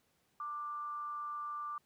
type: tone with frequency modulation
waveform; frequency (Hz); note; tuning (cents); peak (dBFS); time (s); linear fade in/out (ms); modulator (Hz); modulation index
sine; 1181; D6; +9; -38; 0.4-1.78; 2; 277; 0.22
effects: pink hiss -75 dBFS RMS until 1.85 s + high-pass 80 Hz 12 dB/octave